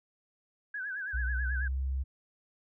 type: tone with vibrato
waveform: sine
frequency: 1592 Hz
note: G6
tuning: 26 cents sharp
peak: -34 dBFS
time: 0.74-1.68 s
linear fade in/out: 5 ms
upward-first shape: sine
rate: 9.2 Hz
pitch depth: 110 cents each way
type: tone with pitch glide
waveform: sine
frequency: 61.74 to 66.55 Hz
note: B1 to C2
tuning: 0 to +30 cents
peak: -29 dBFS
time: 1.13-2.04 s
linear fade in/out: 20 ms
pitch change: +130 cents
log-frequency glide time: 1.25-1.78 s
effects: none